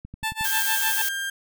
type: click train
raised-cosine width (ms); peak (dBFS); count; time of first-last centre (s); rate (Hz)
5; -25; 5; 0.05-0.41; 11.1
type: tone with tremolo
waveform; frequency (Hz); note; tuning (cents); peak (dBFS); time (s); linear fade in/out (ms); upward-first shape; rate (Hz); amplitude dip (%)
15% pulse; 880; A5; 0; -17; 0.23-1.02; 5; sine; 6.6; 95
type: noise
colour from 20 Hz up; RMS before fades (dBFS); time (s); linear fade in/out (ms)
blue; -26; 0.44-1.09; 5
type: tone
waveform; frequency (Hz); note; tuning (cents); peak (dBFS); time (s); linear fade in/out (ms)
35% pulse; 1596; G6; +31; -25; 0.45-1.3; 5
effects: none